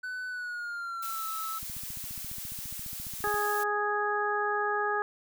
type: tone with pitch glide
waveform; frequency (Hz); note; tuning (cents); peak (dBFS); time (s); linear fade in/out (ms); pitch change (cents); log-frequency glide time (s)
triangle; 1500 to 1305.8; F#6 to E6; +23 to -17; -32; 0.03-1.59; 10; -240; 0.29-1.27
type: noise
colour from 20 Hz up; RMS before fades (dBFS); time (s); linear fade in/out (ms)
blue; -39; 1.02-3.64; 10
type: click train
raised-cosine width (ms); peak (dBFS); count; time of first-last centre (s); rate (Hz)
5; -34; 26; 1.63-3.342; 14.6
type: harmonic tone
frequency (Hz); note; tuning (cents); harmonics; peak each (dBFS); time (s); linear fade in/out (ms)
415.3; G#4; 0; 1 / 2 / 3 / 4; -32 / -32 / -32 / -32; 3.24-5.02; 0
effects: none